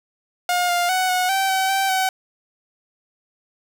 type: tone with pitch steps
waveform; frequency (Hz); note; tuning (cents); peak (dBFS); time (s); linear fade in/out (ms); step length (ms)
sawtooth; 713 / 702 / 744 / 732 / 774 / 763 / 776 / 757; F5 / F5 / F#5 / F#5 / G5 / G5 / G5 / F#5; +36 / +9 / +9 / -19 / -22 / -47 / -18 / +39; -14; 0.49-2.09; 2; 200
effects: none